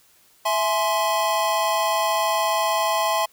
square chord, E augmented, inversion none, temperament equal with one note detuned, 659.3 / 842.7 / 1046.5 Hz, E5 / G#5 / B#5, 0 / +25 / 0 cents, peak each -25 / -25 / -24 dBFS, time 0.45-3.26 s, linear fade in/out 10 ms, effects white hiss -57 dBFS RMS until 3.32 s

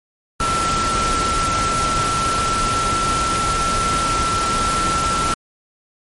sine tone in noise, 1343 Hz, E6, 32 cents sharp, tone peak -18 dBFS, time 0.4-5.34 s, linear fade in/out 2 ms, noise pink, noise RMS -22 dBFS, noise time 0.4-5.34 s, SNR +1 dB, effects MP3 48 kbps

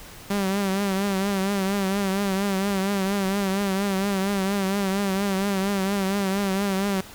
sawtooth tone with vibrato, 196 Hz, G3, in tune, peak -18 dBFS, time 0.3-7.01 s, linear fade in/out 5 ms, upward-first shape triangle, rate 4.3 Hz, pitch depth 76 cents each way, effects pink hiss -43 dBFS RMS until 7.14 s

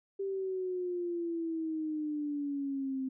sine exponential sweep, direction down, 394.5 to 261.1 Hz, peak -32 dBFS, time 0.19-3.09 s, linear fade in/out 10 ms, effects none

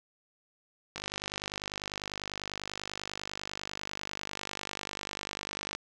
click train, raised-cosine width 0.2 ms, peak -18 dBFS, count 241, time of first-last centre 0.96-5.75 s, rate 50.1 Hz, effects none

